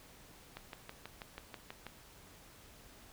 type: click train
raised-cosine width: 0.3 ms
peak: -28 dBFS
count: 9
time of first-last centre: 0.57-1.867 s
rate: 6.17 Hz
effects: pink hiss -58 dBFS RMS until 3.12 s